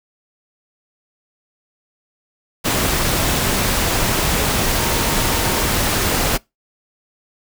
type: tone in noise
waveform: sine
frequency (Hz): 919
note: A#5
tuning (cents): -25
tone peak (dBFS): -29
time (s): 4.76-5.63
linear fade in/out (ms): 20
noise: pink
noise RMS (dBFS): -18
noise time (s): 2.64-6.38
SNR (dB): -14
effects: noise-tail reverb RT60 0.2 s tail -24 dB re dry